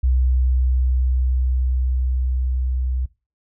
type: tone with level ramp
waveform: sine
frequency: 63.6 Hz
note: C2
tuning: 48 cents flat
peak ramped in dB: -13 to -19 dBFS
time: 0.03-3.06 s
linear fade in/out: 10 ms
effects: noise-tail reverb RT60 0.3 s tail -21 dB re dry + tanh soft clip ceiling -9 dBFS